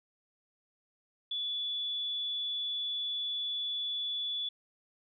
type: tone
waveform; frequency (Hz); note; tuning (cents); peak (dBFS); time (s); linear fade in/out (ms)
sine; 3440; A7; -40; -32; 1.31-4.49; 5
effects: none